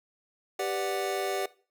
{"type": "chord", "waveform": "square", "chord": "G major seventh", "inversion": "none", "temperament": "equal", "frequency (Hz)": [392, 493.9, 587.3, 740], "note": ["G4", "B4", "D5", "F#5"], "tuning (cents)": [0, 0, 0, 0], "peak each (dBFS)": [-33, -38, -36, -34], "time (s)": [0.59, 1.46], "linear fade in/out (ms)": 5, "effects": ["noise-tail reverb RT60 0.4 s tail -20 dB re dry"]}